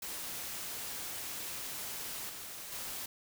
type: noise with level steps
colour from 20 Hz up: white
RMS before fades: -41 / -45 / -41 dBFS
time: 0.02-3.06 s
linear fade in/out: 5 ms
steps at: 2.29 / 2.72 s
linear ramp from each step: 5 ms
effects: none